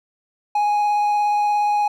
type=tone with vibrato; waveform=triangle; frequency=830.6 Hz; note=G#5; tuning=in tune; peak=-14 dBFS; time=0.55-1.88 s; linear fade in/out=5 ms; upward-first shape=triangle; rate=17 Hz; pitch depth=11 cents each way; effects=none